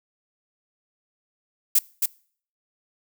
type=noise with echo; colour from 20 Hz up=violet; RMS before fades=-17 dBFS; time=1.75-1.79 s; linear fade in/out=5 ms; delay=270 ms; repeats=1; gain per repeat=-4 dB; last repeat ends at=2.06 s; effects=noise-tail reverb RT60 0.5 s tail -24 dB re dry